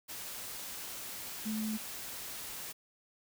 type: tone in noise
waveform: sine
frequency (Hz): 216.8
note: A3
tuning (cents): -25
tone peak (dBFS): -33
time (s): 1.45-1.78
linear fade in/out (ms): 20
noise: white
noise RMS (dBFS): -43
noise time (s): 0.08-2.73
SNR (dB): +7
effects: none